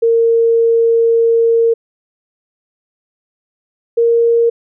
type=tone pair in turn; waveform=sine; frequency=460 / 465.6 Hz; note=A#4 / A#4; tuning=-23 / -2 cents; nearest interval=unison; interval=21 cents; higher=second; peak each=-8 dBFS; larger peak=neither; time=0.02-1.74 / 3.97-4.5 s; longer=first; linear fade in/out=10 ms; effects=none